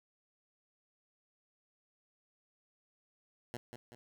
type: tone with echo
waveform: 10% pulse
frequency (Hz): 120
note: B2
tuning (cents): -49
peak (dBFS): -32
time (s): 3.54-3.57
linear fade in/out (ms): 0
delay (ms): 190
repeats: 2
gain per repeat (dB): -6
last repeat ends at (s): 3.95
effects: none